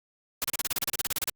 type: noise bursts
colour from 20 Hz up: white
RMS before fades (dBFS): -28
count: 16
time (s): 0.42-1.297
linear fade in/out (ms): 0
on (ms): 22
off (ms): 35
effects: Opus 48 kbps